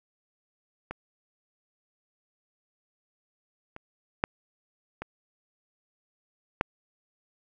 clicks, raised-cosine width 0.5 ms, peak -20 / -26 / -8 / -20 / -8 dBFS, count 5, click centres 0.91 / 3.764 / 4.239 / 5.02 / 6.611 s, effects none

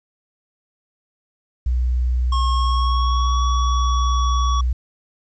sine tone, 61.74 Hz, B1, in tune, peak -16 dBFS, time 1.66-4.73 s, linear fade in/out 5 ms
square tone with pitch glide, 1084 to 1130.7 Hz, C#6 to C#6, -39 to +34 cents, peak -22 dBFS, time 2.32-4.61 s, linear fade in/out 5 ms, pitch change +73 cents, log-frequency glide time 2.51-3.42 s
effects resampled to 16000 Hz + 9-bit

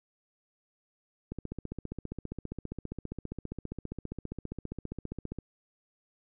click train, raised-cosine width 3 ms, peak -24 dBFS, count 62, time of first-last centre 1.32-5.387 s, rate 15 Hz, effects none

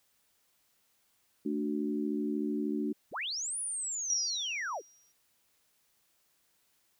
sine chord, D major, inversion second, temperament equal with one note detuned, 220.6 / 293.7 / 370 Hz, A3 / D4 / F#4, +5 / 0 / 0 cents, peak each -34 / -33 / -37 dBFS, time 1.45-2.93 s, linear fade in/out 10 ms
sine linear two-way sweep, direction up then down, 33.34 to 9956 to 295.8 Hz, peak -33 dBFS, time 3.11-4.82 s, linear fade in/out 50 ms, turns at 3.59 s
sine tone with exponential decay, 5720 Hz, F8, 41 cents sharp, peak -27 dBFS, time 4.1-5.12 s, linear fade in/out 1 ms, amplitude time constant 220 ms
effects white hiss -72 dBFS RMS until 6.99 s

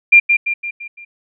sine tone with echo, 2391 Hz, D7, 30 cents sharp, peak -3 dBFS, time 0.12-0.2 s, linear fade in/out 10 ms, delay 170 ms, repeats 5, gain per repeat -6 dB, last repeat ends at 1.05 s, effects none

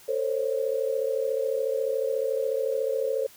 sine tone cluster, 448.3 / 525 / 559 Hz, A4 / C5 / C#5, +32 / +6 / +14 cents, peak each -28 / -27 / -32 dBFS, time 0.08-3.27 s, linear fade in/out 10 ms, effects white hiss -52 dBFS RMS until 3.36 s

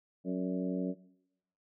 harmonic tone with a mistuned harmonic, 92 Hz, F#2, 9 cents flat, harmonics 2 / 3 / 4 / 5 / 6 / 7, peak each -34 / -35 / -42 / -42 / -43 / -49 dBFS, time 0.24-0.95 s, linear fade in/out 50 ms, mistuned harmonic 6, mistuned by +54 cents, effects noise-tail reverb RT60 0.8 s tail -19 dB re dry

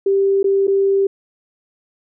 sine tone with dropouts, 392.6 Hz, G4, 3 cents sharp, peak -12 dBFS, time 0.06-1.07 s, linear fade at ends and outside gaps 5 ms, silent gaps 0.43-0.442 / 0.671-0.678 s, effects none

